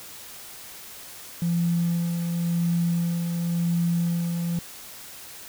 triangle tone with tremolo, 170.7 Hz, F3, 39 cents flat, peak -16 dBFS, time 1.42-4.59 s, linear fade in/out 2 ms, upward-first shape sine, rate 0.93 Hz, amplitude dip 50%, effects tanh soft clip ceiling -18 dBFS + white hiss -42 dBFS RMS until 5.48 s

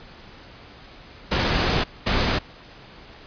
pink noise bursts at uneven times, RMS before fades -21 dBFS, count 2, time 1.31-1.84 / 2.06-2.39 s, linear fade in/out 10 ms, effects pink hiss -45 dBFS RMS until 3.26 s + resampled to 11025 Hz

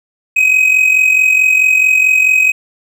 triangle tone with amplitude modulation, 2526 Hz, D#7, 26 cents sharp, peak -3 dBFS, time 0.36-2.52 s, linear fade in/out 10 ms, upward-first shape sine, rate 44.6 Hz, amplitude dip 60%, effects none

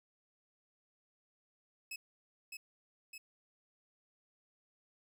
sawtooth tone with echo, 2582 Hz, E7, 37 cents flat, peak -38 dBFS, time 1.91-1.96 s, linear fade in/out 5 ms, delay 610 ms, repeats 2, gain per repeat -3 dB, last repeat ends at 3.18 s, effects none

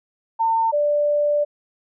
sine tone pair in turn, 904 / 588.1 Hz, A5 / D5, +47 / +2 cents, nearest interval perfect fifth, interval 745 cents, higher first, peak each -16 dBFS, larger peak neither, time 0.39-0.72 / 0.72-1.45 s, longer second, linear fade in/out 20 ms, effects none

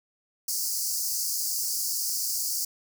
pink high-pass noise, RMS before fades -29 dBFS, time 0.48-2.65 s, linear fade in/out 5 ms, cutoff 4600 Hz, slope 96 dB/octave, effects none

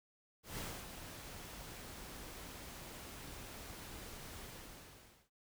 pink noise with ADSR envelope, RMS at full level -43 dBFS, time 0.43-5.3 s, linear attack 150 ms, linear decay 270 ms, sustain -7 dB, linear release 880 ms, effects none

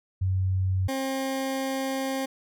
sine / 20% pulse tone pair in turn, 94 / 267.1 Hz, F#2 / C4, +28 / +36 cents, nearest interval octave + tritone, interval 1808 cents, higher second, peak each -22 dBFS, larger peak neither, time 0.21-0.88 / 0.88-2.26 s, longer second, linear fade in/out 10 ms, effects none

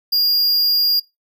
square tone, 4826 Hz, D8, 46 cents sharp, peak -14 dBFS, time 0.12-1 s, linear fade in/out 10 ms, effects noise-tail reverb RT60 0.2 s tail -20 dB re dry

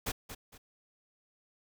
pink noise with echo, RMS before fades -34 dBFS, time 0.06-0.12 s, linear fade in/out 10 ms, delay 230 ms, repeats 2, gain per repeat -10 dB, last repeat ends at 0.58 s, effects none

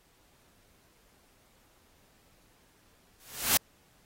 white noise with exponential growth, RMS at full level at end -20 dBFS, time 3.2-3.57 s, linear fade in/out 0 ms, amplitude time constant 79 ms, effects pink hiss -65 dBFS RMS until 4.05 s + AAC 48 kbps

